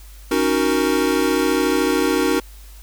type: chord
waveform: square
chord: D# minor seventh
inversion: third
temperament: equal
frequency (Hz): 277.2 / 311.1 / 370 / 466.2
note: C#4 / D#4 / F#4 / A#4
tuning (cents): 0 / 0 / 0 / 0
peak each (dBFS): -23 / -22 / -22 / -23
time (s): 0.31-2.4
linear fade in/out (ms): 5
effects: added 50 Hz sine -38 dBFS peak until 2.82 s + white hiss -48 dBFS RMS until 2.82 s